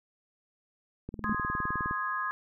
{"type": "click train", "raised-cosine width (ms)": 3, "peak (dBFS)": -24, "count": 17, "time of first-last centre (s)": [1.09, 1.911], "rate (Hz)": 19.5}
{"type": "tone with exponential growth", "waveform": "sine", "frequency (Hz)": 213.9, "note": "A3", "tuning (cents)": -49, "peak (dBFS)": -24, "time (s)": [1.12, 1.33], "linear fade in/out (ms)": 5, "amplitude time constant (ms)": 44}
{"type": "chord", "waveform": "sine", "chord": "Ab major", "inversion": "first", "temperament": "equal", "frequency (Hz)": [1046.5, 1244.5, 1661.2], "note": ["C6", "Eb6", "Ab6"], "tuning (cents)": [0, 0, 0], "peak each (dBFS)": -34, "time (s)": [1.24, 2.31], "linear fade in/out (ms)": 0}
{"effects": []}